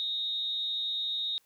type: tone with amplitude modulation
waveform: sine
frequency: 3729 Hz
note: A#7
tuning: in tune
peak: -27 dBFS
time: 0-1.38 s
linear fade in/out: 0 ms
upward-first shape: sine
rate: 266 Hz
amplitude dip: 55%
effects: white hiss -68 dBFS RMS until 1.45 s